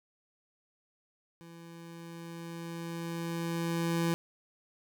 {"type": "tone with level ramp", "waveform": "25% pulse", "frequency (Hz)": 167.8, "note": "E3", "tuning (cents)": 31, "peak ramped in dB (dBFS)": [-45, -23], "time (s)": [1.41, 4.14], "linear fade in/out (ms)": 0, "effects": []}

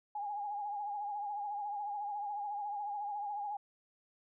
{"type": "tone with vibrato", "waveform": "sine", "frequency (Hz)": 822, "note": "G#5", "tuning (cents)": -18, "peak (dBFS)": -36, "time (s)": [0.15, 3.57], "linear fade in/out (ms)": 5, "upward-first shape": "sine", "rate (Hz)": 14, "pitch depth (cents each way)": 50, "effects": []}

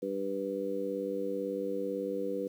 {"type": "harmonic tone", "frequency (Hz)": 98, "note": "G2", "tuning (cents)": 0, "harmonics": [2, 3, 4, 5], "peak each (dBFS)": [-41, -38, -38, -34], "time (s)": [0.02, 2.48], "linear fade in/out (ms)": 10, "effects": ["10-bit"]}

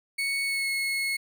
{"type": "tone with pitch glide", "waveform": "35% pulse", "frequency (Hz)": [2217, 2180], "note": ["C#7", "C#7"], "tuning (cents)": [0, -29], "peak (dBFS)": -24, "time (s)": [0.18, 1.17], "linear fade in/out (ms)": 10, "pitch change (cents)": -29, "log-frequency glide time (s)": [0.44, 0.69], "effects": []}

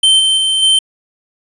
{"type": "tone with level steps", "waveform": "square", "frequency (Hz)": 3106, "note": "G7", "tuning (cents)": -17, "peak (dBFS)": [-7, -10, -12, -8], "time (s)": [0.03, 0.79], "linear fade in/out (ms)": 5, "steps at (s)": [0.19, 0.37, 0.62], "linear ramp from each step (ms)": 10, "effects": ["resampled to 24000 Hz", "7-bit"]}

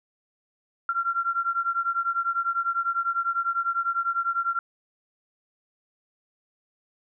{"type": "beating tone pair", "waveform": "sine", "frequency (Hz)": [1368, 1378], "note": ["F6", "F6"], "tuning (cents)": [-36, -24], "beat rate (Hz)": 10, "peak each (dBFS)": [-26, -27], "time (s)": [0.89, 4.59], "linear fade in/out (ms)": 2, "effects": []}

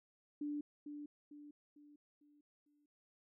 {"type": "tone with echo", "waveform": "sine", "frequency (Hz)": 293.7, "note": "D4", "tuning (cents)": 0, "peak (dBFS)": -38, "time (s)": [0.41, 0.61], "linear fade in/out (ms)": 5, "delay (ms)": 450, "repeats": 5, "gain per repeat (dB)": -7, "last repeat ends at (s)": 2.86, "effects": []}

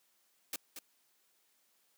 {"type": "noise with echo", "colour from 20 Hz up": "white", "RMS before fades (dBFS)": -38, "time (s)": [0.53, 0.56], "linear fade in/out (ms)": 2, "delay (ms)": 230, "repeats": 1, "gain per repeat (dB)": -8, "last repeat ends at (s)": 0.79, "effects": ["white hiss -73 dBFS RMS until 1.97 s", "high-pass 200 Hz 12 dB/octave"]}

